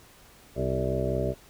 harmonic tone with a mistuned harmonic, 64.9 Hz, C2, 13 cents flat, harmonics 1 / 2 / 3 / 4 / 5 / 6 / 7 / 9 / 10, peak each -33 / -31 / -36 / -37 / -39 / -32 / -35 / -32 / -35 dBFS, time 0.55-1.35 s, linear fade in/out 50 ms, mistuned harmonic 5, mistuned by +34 cents, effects pink hiss -54 dBFS RMS until 1.49 s

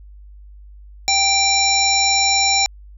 harmonic tone with a mistuned harmonic, 784 Hz, G5, in tune, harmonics 1 / 3 / 5 / 7 / 9, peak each -20 / -20 / -20 / -20 / -20 dBFS, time 1.08-2.66 s, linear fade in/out 0 ms, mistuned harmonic 5, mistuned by +34 cents, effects added 50 Hz sine -38 dBFS peak until 2.97 s

